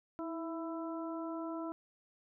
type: harmonic tone with a mistuned harmonic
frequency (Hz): 331.9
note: E4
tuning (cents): +12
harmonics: 1 / 2 / 3 / 4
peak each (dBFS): -39 / -44 / -47 / -48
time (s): 0.19-1.72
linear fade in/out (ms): 0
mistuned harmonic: 1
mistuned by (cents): -39
effects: none